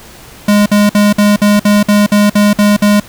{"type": "tone bursts", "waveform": "square", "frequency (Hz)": 206.4, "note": "G#3", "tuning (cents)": -10, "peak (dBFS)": -6, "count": 11, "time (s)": [0.48, 3], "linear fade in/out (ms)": 5, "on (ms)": 180, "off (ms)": 54, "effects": ["pink hiss -35 dBFS RMS until 3.08 s"]}